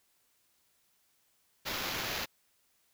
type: noise with sample-and-hold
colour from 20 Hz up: violet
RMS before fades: -36 dBFS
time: 1.65-2.26 s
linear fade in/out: 20 ms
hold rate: 8820 Hz
effects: white hiss -72 dBFS RMS until 2.93 s